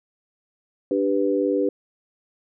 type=chord; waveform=sine; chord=G major; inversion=second; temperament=equal; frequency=293.7 / 392 / 493.9 Hz; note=D4 / G4 / B4; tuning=0 / 0 / 0 cents; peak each=-23 dBFS; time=0.91-1.69 s; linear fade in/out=2 ms; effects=none